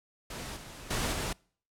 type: noise with level steps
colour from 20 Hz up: pink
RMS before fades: -40 / -46 / -31 / -34 dBFS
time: 0.3-1.33 s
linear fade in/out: 5 ms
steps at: 0.56 / 0.9 / 1.12 s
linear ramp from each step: 10 ms
effects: noise-tail reverb RT60 0.5 s tail -26 dB re dry + low-pass 11000 Hz 12 dB/octave